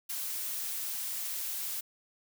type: noise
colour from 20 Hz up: blue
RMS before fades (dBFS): -36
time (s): 0.09-1.81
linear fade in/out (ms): 10
effects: none